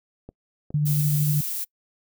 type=clicks; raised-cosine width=2 ms; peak=-26 dBFS; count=2; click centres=0.29 / 0.705 s
type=tone with tremolo; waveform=sine; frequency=148.7 Hz; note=D3; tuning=22 cents sharp; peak=-18 dBFS; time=0.74-1.41 s; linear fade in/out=5 ms; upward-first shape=sine; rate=13 Hz; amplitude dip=25%
type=noise; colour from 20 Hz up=violet; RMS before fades=-29 dBFS; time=0.85-1.65 s; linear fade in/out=20 ms
effects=noise-tail reverb RT60 0.1 s tail -26 dB re dry